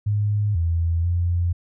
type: tone with pitch steps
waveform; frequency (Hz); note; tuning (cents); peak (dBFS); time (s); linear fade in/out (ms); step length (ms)
sine; 104 / 83.7 / 86.9; G#2 / E2 / F2; +3 / +27 / -8; -18; 0.06-1.53; 10; 490
effects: none